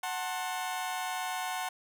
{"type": "chord", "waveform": "sawtooth", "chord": "F# diminished", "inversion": "none", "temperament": "just", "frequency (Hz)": [740, 888, 1065.6], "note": ["F#5", "A5", "C6"], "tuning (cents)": [0, 16, 31], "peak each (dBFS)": [-31, -35, -36], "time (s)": [0.03, 1.69], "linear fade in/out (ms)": 5, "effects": []}